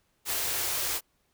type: band-stop noise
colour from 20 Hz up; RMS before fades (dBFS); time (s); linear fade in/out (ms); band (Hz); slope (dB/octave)
white; -30; 0.25-1.01; 50; 160 to 280; 96
effects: pink hiss -72 dBFS RMS until 1.33 s